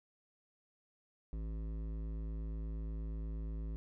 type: tone with hard clipping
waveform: sine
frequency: 54.2 Hz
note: A1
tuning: 25 cents flat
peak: -40 dBFS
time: 1.33-3.76 s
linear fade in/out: 0 ms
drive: 13 dB
effects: none